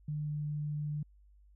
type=tone with pitch glide; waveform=sine; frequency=150 to 148.88 Hz; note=D3 to D3; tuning=+37 to +24 cents; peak=-33 dBFS; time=0.08-1.03 s; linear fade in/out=5 ms; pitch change=-13 cents; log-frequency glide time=0.25-0.35 s; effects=added 50 Hz sine -58 dBFS peak until 1.55 s